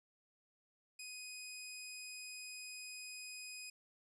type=tone; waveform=15% pulse; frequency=2500 Hz; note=D#7; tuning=8 cents sharp; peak=-40 dBFS; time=0.99-3.7 s; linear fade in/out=5 ms; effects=low-pass 12000 Hz 12 dB/octave